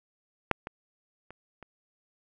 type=clicks; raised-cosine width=0.5 ms; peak=-7 / -21 / -30 / -30 dBFS; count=4; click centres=0.513 / 0.671 / 1.306 / 1.627 s; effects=none